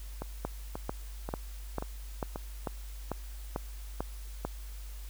two click trains, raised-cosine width 1 ms, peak -18 / -22 dBFS, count 10 / 5, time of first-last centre 0.45-4.45 / 0.22-2.359 s, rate 2.25 / 1.87 Hz, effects added 50 Hz sine -40 dBFS peak until 5.09 s + white hiss -54 dBFS RMS until 5.09 s

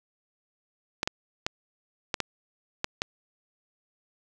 clicks, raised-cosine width 0.2 ms, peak -9 dBFS, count 7, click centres 1.031 / 1.075 / 1.465 / 2.142 / 2.203 / 2.844 / 3.019 s, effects none

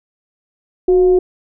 sine tone with frequency modulation, 366.9 Hz, F#4, 15 cents flat, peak -8 dBFS, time 0.88-1.19 s, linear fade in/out 5 ms, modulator 339 Hz, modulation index 0.23, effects none

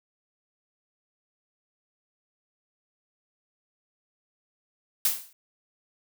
blue noise with exponential decay, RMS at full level -20 dBFS, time 5.05-5.33 s, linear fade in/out 2 ms, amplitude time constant 60 ms, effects none

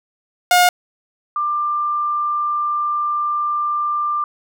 sawtooth / sine tone pair in turn, 716 / 1189 Hz, F5 / D6, +43 / +21 cents, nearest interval major sixth, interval 878 cents, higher second, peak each -6 / -17 dBFS, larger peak first, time 0.51-0.69 / 1.36-4.24 s, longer second, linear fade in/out 2 ms, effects none

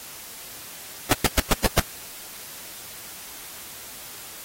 pink noise bursts, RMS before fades -17 dBFS, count 6, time 1.11-1.798 s, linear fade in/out 2 ms, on 23 ms, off 110 ms, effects white hiss -40 dBFS RMS until 4.44 s + AAC 48 kbps

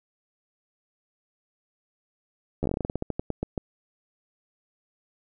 slowing click train, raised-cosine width 2 ms, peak -14 dBFS, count 18, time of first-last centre 2.63-3.578 s, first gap 12 ms, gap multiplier 1.17, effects none

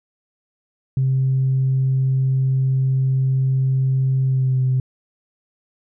sine tone with pitch glide, 132.3 to 129.35 Hz, C3 to C3, +20 to -19 cents, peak -14 dBFS, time 0.97-4.8 s, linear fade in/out 2 ms, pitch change -39 cents, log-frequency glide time 4.25-4.61 s, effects tanh soft clip ceiling -11 dBFS

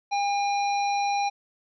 harmonic tone, 807 Hz, G#5, 50 cents flat, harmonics 1 / 3 / 5 / 7, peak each -23 / -33 / -37 / -40 dBFS, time 0.11-1.3 s, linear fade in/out 20 ms, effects none

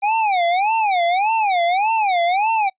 square tone with vibrato, 784 Hz, G5, in tune, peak -16 dBFS, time 0.02-2.7 s, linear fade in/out 20 ms, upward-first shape sine, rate 1.7 Hz, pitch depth 240 cents each way, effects noise-tail reverb RT60 0.1 s tail -24 dB re dry + resampled to 8000 Hz

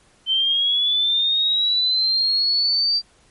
sine linear sweep, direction up, 3084 to 4682 Hz, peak -16 dBFS, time 0.26-3.02 s, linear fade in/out 50 ms, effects pink hiss -56 dBFS RMS until 3.3 s + MP3 48 kbps

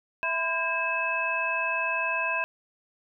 sine tone cluster, 659 / 1008 / 1611 / 2592 Hz, E5 / B5 / G6 / E7, -1 / +35 / +47 / -30 cents, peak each -34 / -31 / -31 / -28 dBFS, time 0.23-2.44 s, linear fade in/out 0 ms, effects none

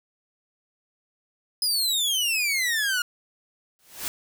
sawtooth exponential sweep, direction down, 5080 to 1412 Hz, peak -19 dBFS, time 1.62-3.02 s, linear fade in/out 2 ms
white noise with exponential growth, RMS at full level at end -27 dBFS, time 3.79-4.08 s, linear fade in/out 0 ms, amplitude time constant 63 ms
effects none

